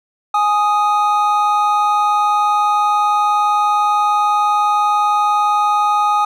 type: tone pair together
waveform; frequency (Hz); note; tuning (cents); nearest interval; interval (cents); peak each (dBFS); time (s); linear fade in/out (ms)
triangle; 833 / 1244.5; G#5 / D#6; +5 / 0; perfect fifth; 695; -13; 0.34-6.25; 5
effects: none